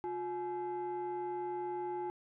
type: tone pair together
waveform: sine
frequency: 357.3 / 849 Hz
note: F4 / G#5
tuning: +40 / +38 cents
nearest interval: octave + minor third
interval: 1498 cents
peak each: -36 / -37 dBFS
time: 0.04-2.1 s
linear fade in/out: 0 ms
effects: tanh soft clip ceiling -32 dBFS